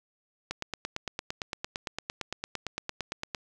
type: click train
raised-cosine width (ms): 0.2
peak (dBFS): -15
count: 26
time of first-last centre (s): 0.51-3.348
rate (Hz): 8.81
effects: none